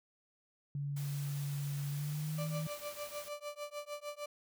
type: tone with pitch glide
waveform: sine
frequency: 142.4 to 157.09 Hz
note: C#3 to D#3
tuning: +47 to +17 cents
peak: -35 dBFS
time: 0.75-2.67 s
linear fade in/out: 2 ms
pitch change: +170 cents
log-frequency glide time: 1.89-2.41 s
type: noise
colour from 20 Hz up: white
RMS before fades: -50 dBFS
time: 0.96-3.29 s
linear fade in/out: 10 ms
type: tone with tremolo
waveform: 35% pulse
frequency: 587.3 Hz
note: D5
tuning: in tune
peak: -36 dBFS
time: 2.38-4.26 s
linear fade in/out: 5 ms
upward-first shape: triangle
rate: 6.6 Hz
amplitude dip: 100%
effects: none

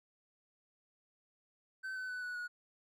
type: tone with pitch steps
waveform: triangle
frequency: 1535 / 1514.7 / 1494.8 / 1475 / 1455.6 Hz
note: G6 / F#6 / F#6 / F#6 / F#6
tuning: -37 / +40 / +17 / -6 / -29 cents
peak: -37 dBFS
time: 1.83-2.48 s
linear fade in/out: 20 ms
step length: 130 ms
effects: none

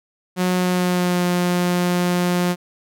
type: tone with pitch glide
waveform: sawtooth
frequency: 181.9 to 177.54 Hz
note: F#3 to F3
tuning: -29 to +29 cents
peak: -13 dBFS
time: 0.36-2.56 s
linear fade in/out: 50 ms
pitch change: -42 cents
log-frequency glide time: 0.53-1.24 s
effects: none

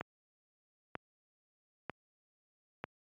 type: click train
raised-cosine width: 0.5 ms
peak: -22 dBFS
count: 4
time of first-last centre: 0.01-2.84 s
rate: 1.06 Hz
effects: high-pass 100 Hz 12 dB/octave + MP3 64 kbps

